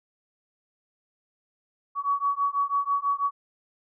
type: beating tone pair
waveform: sine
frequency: 1126 / 1132.1 Hz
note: C#6 / C#6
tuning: +27 / +36 cents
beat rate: 6.1 Hz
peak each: -26 dBFS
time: 1.95-3.31 s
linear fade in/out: 50 ms
effects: none